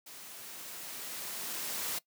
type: noise with level ramp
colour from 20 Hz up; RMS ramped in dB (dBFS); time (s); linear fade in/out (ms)
white; -49 to -35; 0.06-1.99; 10
effects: noise-tail reverb RT60 0.1 s tail -20 dB re dry + high-pass 150 Hz 12 dB/octave